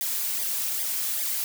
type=noise with flanger; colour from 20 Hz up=blue; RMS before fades=-28 dBFS; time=0.01-1.44 s; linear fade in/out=0 ms; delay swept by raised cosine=0.71 to 3.91 ms; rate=2.5 Hz; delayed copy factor=-0.8; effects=none